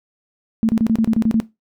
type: tone bursts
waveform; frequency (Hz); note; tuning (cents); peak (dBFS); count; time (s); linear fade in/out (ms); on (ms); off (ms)
sine; 223.4; A3; +27; -12; 9; 0.63-1.401; 0; 59; 30
effects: noise-tail reverb RT60 0.2 s tail -17 dB re dry